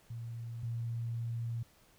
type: tone pair in turn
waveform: sine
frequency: 116.54 / 116.54 Hz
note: A#2 / A#2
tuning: 0 / 0 cents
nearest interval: unison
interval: 0 cents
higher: neither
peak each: -39 / -34 dBFS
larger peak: second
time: 0.1-0.63 / 0.63-1.63 s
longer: second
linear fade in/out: 5 ms
effects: pink hiss -65 dBFS RMS until 1.98 s